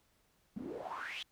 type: noise with band-pass filter sweep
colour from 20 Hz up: pink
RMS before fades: -43 dBFS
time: 0.56-1.23 s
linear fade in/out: 5 ms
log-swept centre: 200 to 3500 Hz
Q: 6.5
effects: pink hiss -73 dBFS RMS until 1.31 s